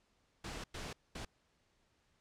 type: noise bursts at uneven times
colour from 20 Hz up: pink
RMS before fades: -44 dBFS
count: 3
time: 0.44-0.64 / 0.74-0.93 / 1.15-1.25 s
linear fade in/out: 5 ms
effects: pink hiss -75 dBFS RMS until 2.2 s + low-pass 7000 Hz 12 dB/octave